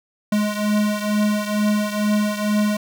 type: beating tone pair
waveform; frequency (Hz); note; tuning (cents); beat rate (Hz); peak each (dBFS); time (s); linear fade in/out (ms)
square; 209 / 211.2; G#3 / G#3; +11 / +29; 2.2; -20 / -24; 0.32-2.77; 5
effects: none